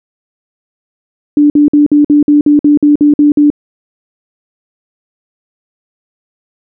sine tone bursts, 293.7 Hz, D4, in tune, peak -3 dBFS, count 12, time 1.37-3.502 s, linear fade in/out 2 ms, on 130 ms, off 52 ms, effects none

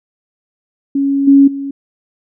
sine tone with level steps, 277.2 Hz, C#4, in tune, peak -11 / -3 / -19 dBFS, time 0.95-1.71 s, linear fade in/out 5 ms, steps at 1.27 / 1.47 s, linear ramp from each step 10 ms, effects none

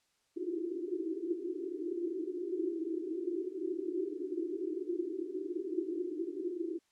pink band-pass noise, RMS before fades -37 dBFS, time 0.36-6.79 s, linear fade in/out 10 ms, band 320 to 380 Hz, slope 96 dB/octave, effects white hiss -75 dBFS RMS until 6.91 s + low-pass 8000 Hz 12 dB/octave

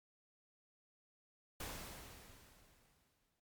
pink noise with exponential decay, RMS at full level -44 dBFS, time 1.6-3.4 s, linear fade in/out 5 ms, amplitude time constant 390 ms, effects noise-tail reverb RT60 0.1 s tail -22 dB re dry + MP3 96 kbps

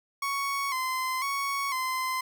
30% pulse tone with vibrato, 1072 Hz, C6, 42 cents sharp, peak -25 dBFS, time 0.22-2.21 s, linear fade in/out 5 ms, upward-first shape square, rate 1 Hz, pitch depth 64 cents each way, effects none

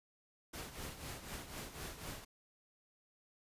pink noise with tremolo, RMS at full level -44 dBFS, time 0.53-2.25 s, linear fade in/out 10 ms, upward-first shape triangle, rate 4 Hz, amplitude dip 70%, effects resampled to 32000 Hz

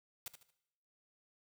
white noise with echo, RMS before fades -43 dBFS, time 0.26-0.28 s, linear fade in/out 2 ms, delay 75 ms, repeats 3, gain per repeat -10 dB, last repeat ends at 0.505 s, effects noise-tail reverb RT60 0.8 s tail -18 dB re dry

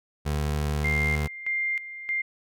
25% pulse tone with pitch glide, 74.2 to 74.85 Hz, D2 to D2, +18 to +33 cents, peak -21 dBFS, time 0.25-1.28 s, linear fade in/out 20 ms, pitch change +15 cents, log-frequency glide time 0.74-1.09 s
sine tone with tremolo, 2100 Hz, C7, 6 cents sharp, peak -24 dBFS, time 0.84-2.22 s, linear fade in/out 10 ms, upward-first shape square, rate 1.6 Hz, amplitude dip 75%
effects none

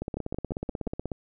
two click trains, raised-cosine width 2 ms, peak -19 / -18 dBFS, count 5 / 19, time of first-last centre 0.17-0.869 / 0.02-1.118 s, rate 5.72 / 16.4 Hz, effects none

